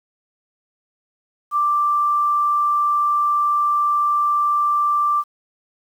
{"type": "tone", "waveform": "sine", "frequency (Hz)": 1177, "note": "D6", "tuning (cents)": 3, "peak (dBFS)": -15, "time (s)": [1.51, 5.24], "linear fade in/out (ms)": 50, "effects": ["8-bit"]}